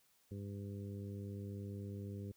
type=harmonic tone; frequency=100 Hz; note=G2; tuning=35 cents sharp; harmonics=1 / 2 / 3 / 4 / 5; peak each=-44 / -48 / -54 / -53 / -58 dBFS; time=0.31-2.32 s; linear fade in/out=5 ms; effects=white hiss -73 dBFS RMS until 2.36 s